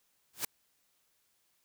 white noise with exponential growth, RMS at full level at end -29 dBFS, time 0.33-0.45 s, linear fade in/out 5 ms, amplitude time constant 26 ms, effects white hiss -74 dBFS RMS until 1.64 s

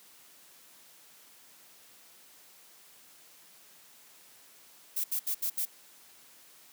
violet noise bursts, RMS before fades -31 dBFS, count 5, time 4.96-5.654 s, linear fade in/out 10 ms, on 82 ms, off 71 ms, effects white hiss -57 dBFS RMS until 6.72 s + high-pass 150 Hz 12 dB/octave

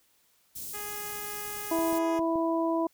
white band-stop noise, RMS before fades -39 dBFS, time 0.55-1.99 s, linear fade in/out 10 ms, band 280 to 6300 Hz, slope 12 dB/octave
10% pulse tone, 415.3 Hz, G#4, in tune, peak -30 dBFS, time 0.73-2.2 s, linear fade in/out 20 ms
harmonic tone, 329.6 Hz, E4, in tune, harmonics 1 / 2 / 3, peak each -27 / -30 / -32 dBFS, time 1.71-2.87 s, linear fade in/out 5 ms
clicks, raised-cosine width 2 ms, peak -29 dBFS, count 4, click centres 1.788 / 1.928 / 2.192 / 2.357 s
effects white hiss -67 dBFS RMS until 2.93 s

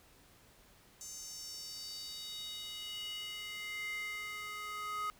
square tone with high-pass filter sweep, 418.5 Hz, G#4, 13 cents sharp, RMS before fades -43 dBFS, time 1.01-5.1 s, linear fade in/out 0 ms, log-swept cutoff 6600 to 1300 Hz, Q 5.2, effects pink hiss -63 dBFS RMS until 5.19 s

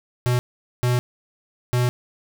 square tone bursts at uneven times, 123.47 Hz, B2, in tune, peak -18 dBFS, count 3, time 0.26-0.39 / 0.83-0.99 / 1.73-1.89 s, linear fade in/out 0 ms, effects none

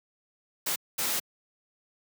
white noise bursts at uneven times, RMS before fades -29 dBFS, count 2, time 0.66-0.76 / 0.98-1.2 s, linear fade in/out 10 ms, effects high-pass 150 Hz 12 dB/octave

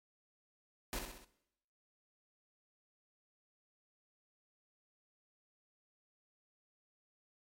pink noise with echo, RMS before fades -39 dBFS, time 0.93-0.99 s, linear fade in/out 0 ms, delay 64 ms, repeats 4, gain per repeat -5 dB, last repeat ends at 1.246 s, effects noise-tail reverb RT60 0.8 s tail -17 dB re dry + MP3 64 kbps

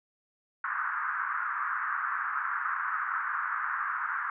white band-pass noise, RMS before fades -32 dBFS, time 0.64-4.3 s, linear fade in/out 2 ms, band 1100 to 1600 Hz, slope 48 dB/octave, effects none

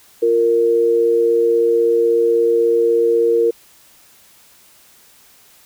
sine tone pair together, 347.2 / 463.5 Hz, F4 / A#4, -10 / -10 cents, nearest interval perfect fourth, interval 500 cents, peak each -19 / -12 dBFS, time 0.22-3.51 s, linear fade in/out 10 ms, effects white hiss -49 dBFS RMS until 5.65 s

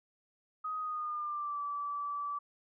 sine tone with pitch glide, 1254 to 1156.6 Hz, D#6 to D6, +13 to -27 cents, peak -34 dBFS, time 0.64-2.39 s, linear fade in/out 10 ms, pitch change -140 cents, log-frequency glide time 0.79-1.61 s, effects none

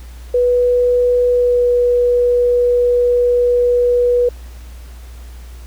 sine tone with pitch glide, 491.2 to 487.5 Hz, B4 to B4, -9 to -23 cents, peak -10 dBFS, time 0.34-4.29 s, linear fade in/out 5 ms, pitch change -14 cents, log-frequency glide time 1.27-1.67 s, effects added 60 Hz sine -31 dBFS peak until 5.66 s + pink hiss -45 dBFS RMS until 5.66 s

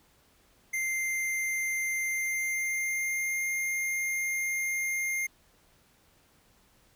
square tone with pitch glide, 2093 to 2116 Hz, C7 to C7, 0 to +19 cents, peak -29 dBFS, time 0.73-5.27 s, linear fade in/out 10 ms, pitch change +19 cents, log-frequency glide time 2.03-3.43 s, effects pink hiss -64 dBFS RMS until 6.95 s

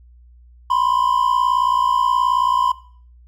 triangle tone pair together, 987.8 / 1046.5 Hz, B5 / C6, 0 / 0 cents, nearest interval minor second, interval 100 cents, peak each -16 dBFS, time 0.7-2.72 s, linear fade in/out 5 ms, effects noise-tail reverb RT60 0.5 s tail -17 dB re dry + added 60 Hz sine -44 dBFS peak until 3.27 s

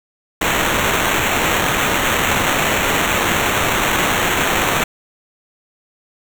violet noise with sample-and-hold, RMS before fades -17 dBFS, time 0.41-4.84 s, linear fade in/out 5 ms, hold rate 4900 Hz, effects none

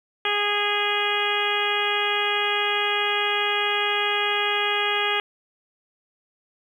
harmonic tone, 412.3 Hz, G#4, 13 cents flat, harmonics 1 / 2 / 3 / 4 / 5 / 6 / 7 / 8, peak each -29 / -29 / -29 / -29 / -29 / -29 / -29 / -29 dBFS, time 0.25-5.2 s, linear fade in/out 2 ms, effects 9-bit

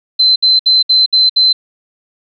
sine tone bursts, 4072 Hz, C8, 48 cents flat, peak -6 dBFS, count 6, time 0.19-1.53 s, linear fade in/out 10 ms, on 170 ms, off 64 ms, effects none

